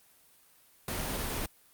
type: noise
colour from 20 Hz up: pink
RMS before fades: -34 dBFS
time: 0.88-1.46 s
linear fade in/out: 2 ms
effects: white hiss -62 dBFS RMS until 1.73 s + Opus 32 kbps